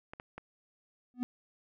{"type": "clicks", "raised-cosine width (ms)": 0.5, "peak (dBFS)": -28, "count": 3, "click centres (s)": [0.135, 0.199, 0.38]}
{"type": "tone with exponential growth", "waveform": "triangle", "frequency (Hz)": 247.4, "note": "B3", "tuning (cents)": 3, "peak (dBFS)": -24, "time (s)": [1.14, 1.23], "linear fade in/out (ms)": 0, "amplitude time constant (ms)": 19}
{"effects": []}